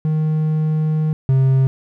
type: tone pair in turn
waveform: triangle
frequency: 155.56 / 133 Hz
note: D#3 / C3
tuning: 0 / +29 cents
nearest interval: minor third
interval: 271 cents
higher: first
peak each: -13 / -9 dBFS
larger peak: second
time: 0.05-1.13 / 1.29-1.67 s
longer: first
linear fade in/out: 0 ms
effects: none